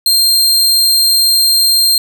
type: tone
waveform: sawtooth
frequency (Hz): 4186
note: C8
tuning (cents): 0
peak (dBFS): -5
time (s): 0.06-1.98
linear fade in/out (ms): 2
effects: 7-bit